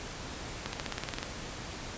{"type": "accelerating click train", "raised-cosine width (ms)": 0.2, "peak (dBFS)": -16, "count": 11, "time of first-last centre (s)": [0.66, 1.23], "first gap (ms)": 71, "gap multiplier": 0.95, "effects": ["pink hiss -41 dBFS RMS until 1.97 s", "resampled to 16000 Hz"]}